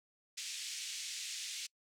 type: band-pass noise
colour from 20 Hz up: white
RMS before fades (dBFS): -43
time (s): 0.37-1.67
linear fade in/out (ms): 10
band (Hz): 2300 to 7500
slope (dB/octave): 24
effects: noise-tail reverb RT60 0.1 s tail -26 dB re dry